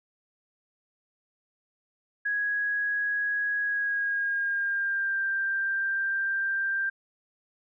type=tone with pitch glide; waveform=sine; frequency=1661.2 to 1581.6 Hz; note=G#6 to G6; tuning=0 to +15 cents; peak=-25 dBFS; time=2.25-6.9 s; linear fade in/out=10 ms; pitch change=-85 cents; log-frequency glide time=3.61-5.21 s; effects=none